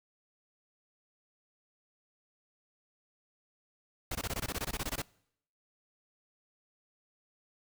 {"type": "noise bursts", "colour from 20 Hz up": "pink", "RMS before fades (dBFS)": -35, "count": 15, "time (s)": [4.11, 5.02], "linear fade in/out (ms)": 5, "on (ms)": 42, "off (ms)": 20, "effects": ["noise-tail reverb RT60 0.7 s tail -24 dB re dry"]}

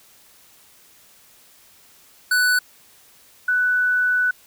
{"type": "tone pair in turn", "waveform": ["square", "sine"], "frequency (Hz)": [1489, 1489], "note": ["F#6", "F#6"], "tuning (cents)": [11, 11], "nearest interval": "unison", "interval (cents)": 0, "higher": "neither", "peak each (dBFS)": -16, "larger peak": "neither", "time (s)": [[2.31, 2.59], [3.48, 4.31]], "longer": "second", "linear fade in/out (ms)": 5, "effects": ["white hiss -52 dBFS RMS until 4.46 s"]}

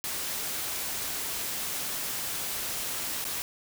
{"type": "noise with dropouts", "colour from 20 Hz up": "white", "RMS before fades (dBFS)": -33, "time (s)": [0.04, 3.42], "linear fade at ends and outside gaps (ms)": 0, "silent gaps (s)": [3.242, 3.251], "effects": []}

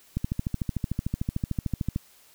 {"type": "click train", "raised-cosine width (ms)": 5, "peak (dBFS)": -14, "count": 25, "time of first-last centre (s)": [0.17, 1.961], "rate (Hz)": 13.4, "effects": ["white hiss -57 dBFS RMS until 2.34 s"]}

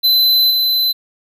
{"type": "tone with level steps", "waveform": "square", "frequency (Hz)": 4035, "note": "B7", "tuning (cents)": 36, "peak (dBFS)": [-10, -13], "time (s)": [0.03, 0.93], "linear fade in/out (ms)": 20, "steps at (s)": 0.5, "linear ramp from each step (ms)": 10, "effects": []}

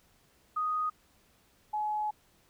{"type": "tone pair in turn", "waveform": "sine", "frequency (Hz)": [1244.5, 847.9], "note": ["D#6", "G#5"], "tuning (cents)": [0, 36], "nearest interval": "perfect fifth", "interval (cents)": 664, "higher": "first", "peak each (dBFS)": [-28, -29], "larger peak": "first", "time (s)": [[0.56, 0.9], [1.73, 2.11]], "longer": "second", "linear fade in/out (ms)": 10, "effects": ["pink hiss -66 dBFS RMS until 2.49 s"]}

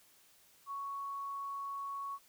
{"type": "tone", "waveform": "sine", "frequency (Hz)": 1112, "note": "C#6", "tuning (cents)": 5, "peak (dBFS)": -38, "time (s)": [0.66, 2.19], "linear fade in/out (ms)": 50, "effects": ["white hiss -65 dBFS RMS until 2.28 s"]}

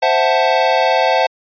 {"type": "chord", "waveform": "square", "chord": "F# half-diminished seventh", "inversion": "second", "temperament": "equal", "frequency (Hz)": [523.3, 659.3, 740, 880], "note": ["C5", "E5", "F#5", "A5"], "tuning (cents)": [0, 0, 0, 0], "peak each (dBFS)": -18, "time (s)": [0.02, 1.27], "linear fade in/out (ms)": 10, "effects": ["resampled to 11025 Hz"]}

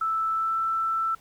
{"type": "tone with pitch glide", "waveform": "sine", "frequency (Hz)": [1318.5, 1329.2], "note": ["E6", "E6"], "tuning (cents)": [0, 14], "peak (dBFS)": -23, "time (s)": [0.01, 1.15], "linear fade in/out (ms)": 5, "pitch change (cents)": 14, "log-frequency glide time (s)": [0.33, 0.57], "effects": ["pink hiss -57 dBFS RMS until 1.2 s"]}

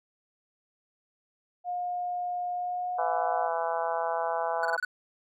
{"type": "tone with pitch glide", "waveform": "sine", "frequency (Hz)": [714, 723.5], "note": ["F5", "F#5"], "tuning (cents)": [38, -39], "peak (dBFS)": -29, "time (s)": [1.64, 3.5], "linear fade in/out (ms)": 50, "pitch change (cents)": 23, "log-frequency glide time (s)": [2.52, 2.96]}
{"type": "harmonic tone", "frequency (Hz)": 166.4, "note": "E3", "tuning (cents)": 17, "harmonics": [3, 4, 5, 6, 7, 8, 9], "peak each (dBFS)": [-36, -31, -32, -34, -39, -41, -41], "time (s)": [2.98, 4.77], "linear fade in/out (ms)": 10}
{"type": "tone bursts", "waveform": "triangle", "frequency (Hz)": 1480, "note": "F#6", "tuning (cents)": 0, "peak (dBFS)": -25, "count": 5, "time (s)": [4.63, 4.849], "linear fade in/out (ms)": 2, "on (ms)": 23, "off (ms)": 26}
{"effects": []}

